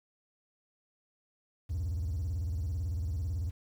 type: tone with vibrato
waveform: triangle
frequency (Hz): 82.41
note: E2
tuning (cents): 0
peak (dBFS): -28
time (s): 1.69-3.51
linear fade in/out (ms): 20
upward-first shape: square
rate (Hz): 18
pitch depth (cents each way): 250
effects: tanh soft clip ceiling -25 dBFS + 10-bit